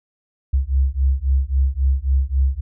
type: beating tone pair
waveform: sine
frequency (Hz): 65.41 / 69.11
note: C2 / C#2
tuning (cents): 0 / -5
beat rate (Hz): 3.7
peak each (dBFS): -18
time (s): 0.53-2.61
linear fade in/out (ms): 10
effects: none